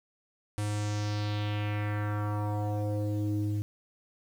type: tone with low-pass filter sweep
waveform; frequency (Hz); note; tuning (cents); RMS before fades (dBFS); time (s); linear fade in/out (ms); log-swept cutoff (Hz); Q
square; 104.4; G#2; +10; -31; 0.58-3.62; 0; 10000 to 230; 2.6
effects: 9-bit